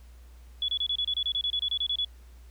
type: tone bursts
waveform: sine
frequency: 3400 Hz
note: G#7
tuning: 40 cents sharp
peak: -25 dBFS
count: 16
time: 0.62-2.048 s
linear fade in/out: 2 ms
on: 63 ms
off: 28 ms
effects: added 60 Hz sine -47 dBFS peak until 2.5 s + pink hiss -62 dBFS RMS until 2.5 s